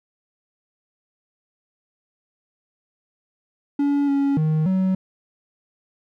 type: tone with pitch steps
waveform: triangle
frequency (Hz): 284.5 / 279 / 156 / 188.2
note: C#4 / C#4 / D#3 / F#3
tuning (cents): +45 / +11 / +5 / +30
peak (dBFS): -15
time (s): 3.79-4.95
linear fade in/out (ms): 5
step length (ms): 290
effects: none